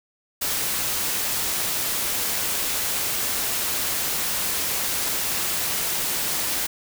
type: noise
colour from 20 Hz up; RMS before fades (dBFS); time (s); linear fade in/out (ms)
white; -25; 0.41-6.67; 10
effects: none